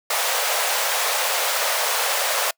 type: high-pass noise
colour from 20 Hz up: pink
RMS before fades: -22 dBFS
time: 0.1-2.51 s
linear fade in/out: 5 ms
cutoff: 500 Hz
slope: 48 dB/octave
effects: noise-tail reverb RT60 0.1 s tail -26 dB re dry